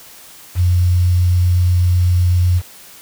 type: tone with quantisation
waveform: sine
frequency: 89.2 Hz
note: F2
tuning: 37 cents sharp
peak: -10 dBFS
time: 0.55-2.62 s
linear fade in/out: 50 ms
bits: 6
effects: white hiss -40 dBFS RMS until 3.01 s